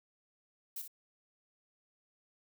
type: noise with echo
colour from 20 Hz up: violet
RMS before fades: -41 dBFS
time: 0.76-0.82 s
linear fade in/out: 5 ms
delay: 58 ms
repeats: 1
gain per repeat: -7 dB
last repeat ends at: 0.878 s
effects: none